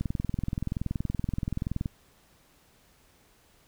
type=click train; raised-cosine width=5 ms; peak=-17 dBFS; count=40; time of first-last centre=0.01-1.858 s; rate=21.1 Hz; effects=pink hiss -62 dBFS RMS until 3.67 s